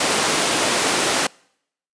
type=high-pass noise; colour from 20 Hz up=pink; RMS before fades=-19 dBFS; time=0-1.27 s; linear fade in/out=5 ms; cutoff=300 Hz; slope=12 dB/octave; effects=noise-tail reverb RT60 0.7 s tail -26 dB re dry + resampled to 22050 Hz